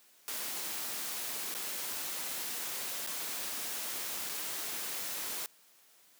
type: noise with dropouts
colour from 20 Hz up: white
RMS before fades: -38 dBFS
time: 0.28-5.46 s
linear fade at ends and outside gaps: 0 ms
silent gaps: 1.541-1.549 / 3.064-3.073 / 4.291-4.295 s
effects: white hiss -63 dBFS RMS until 6.19 s + high-pass 200 Hz 12 dB/octave